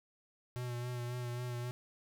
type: tone with vibrato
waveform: square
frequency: 122.3 Hz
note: B2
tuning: 16 cents flat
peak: -38 dBFS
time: 0.56-1.71 s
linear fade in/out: 0 ms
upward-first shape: sine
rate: 3.7 Hz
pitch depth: 28 cents each way
effects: none